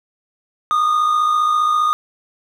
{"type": "tone pair together", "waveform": "triangle", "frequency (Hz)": [1174.7, 1229.7], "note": ["D6", "D#6"], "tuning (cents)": [0, -21], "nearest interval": "minor second", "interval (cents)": 79, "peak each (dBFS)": [-22, -12], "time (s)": [0.71, 1.93], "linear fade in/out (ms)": 0, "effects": []}